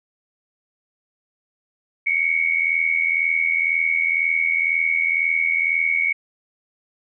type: tone pair together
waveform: sine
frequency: 2185 / 2267 Hz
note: C#7 / C#7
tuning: -26 / +38 cents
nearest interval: minor second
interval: 64 cents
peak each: -20 dBFS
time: 2.06-6.13 s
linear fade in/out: 10 ms
effects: none